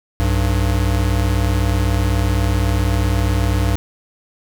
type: tone pair together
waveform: square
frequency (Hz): 62.19 / 98.3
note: B1 / G2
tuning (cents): +13 / +5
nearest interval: minor sixth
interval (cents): 792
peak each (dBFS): -18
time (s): 0.2-3.76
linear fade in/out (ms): 0
effects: none